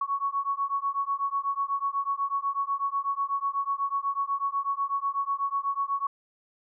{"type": "beating tone pair", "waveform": "sine", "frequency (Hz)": [1108.7, 1116.8], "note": ["C#6", "C#6"], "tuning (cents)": [0, 13], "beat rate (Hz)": 8.1, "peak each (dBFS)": -29, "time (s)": [0.01, 6.07], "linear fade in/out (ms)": 5, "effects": []}